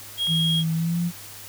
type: tone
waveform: triangle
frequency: 3273 Hz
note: G#7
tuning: 26 cents flat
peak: -20 dBFS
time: 0.17-0.64 s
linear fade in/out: 50 ms
type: click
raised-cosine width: 0.3 ms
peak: -24 dBFS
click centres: 0.27 s
type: tone with pitch glide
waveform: sine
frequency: 162.1 to 172.73 Hz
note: E3 to F3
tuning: -29 to -19 cents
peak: -21 dBFS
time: 0.27-1.12 s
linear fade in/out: 50 ms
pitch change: +110 cents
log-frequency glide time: 0.74-1 s
effects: added 100 Hz sine -49 dBFS peak until 1.48 s + white hiss -41 dBFS RMS until 1.48 s